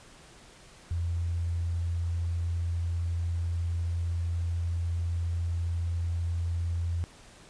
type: tone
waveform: sine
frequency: 85.2 Hz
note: F2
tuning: 42 cents flat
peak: -27 dBFS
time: 0.91-7.04 s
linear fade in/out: 0 ms
effects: pink hiss -53 dBFS RMS until 7.49 s + resampled to 22050 Hz